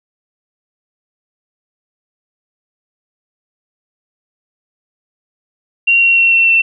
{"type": "tone with pitch steps", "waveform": "sine", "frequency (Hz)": [2755, 2739, 2723, 2708, 2692], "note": ["F7", "F7", "F7", "E7", "E7"], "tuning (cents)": [-24, -34, -44, 46, 36], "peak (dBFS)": -7, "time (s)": [5.87, 6.62], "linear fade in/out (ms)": 10, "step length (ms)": 150, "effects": []}